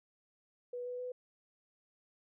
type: tone with pitch steps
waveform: sine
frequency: 490 / 494.5 / 499.1 Hz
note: B4 / B4 / B4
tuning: -14 / +2 / +18 cents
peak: -38 dBFS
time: 0.73-1.12 s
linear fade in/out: 5 ms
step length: 130 ms
effects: none